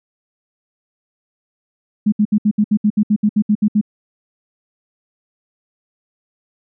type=tone bursts; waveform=sine; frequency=210 Hz; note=G#3; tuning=19 cents sharp; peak=-10 dBFS; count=14; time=2.06-3.813 s; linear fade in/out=10 ms; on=63 ms; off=67 ms; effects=none